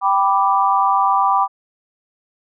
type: chord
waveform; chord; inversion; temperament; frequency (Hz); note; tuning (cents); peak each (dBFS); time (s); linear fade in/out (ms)
sine; G major; none; equal; 784 / 987.8 / 1174.7; G5 / B5 / D6; 0 / 0 / 0; -17; 0.01-1.48; 50
effects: none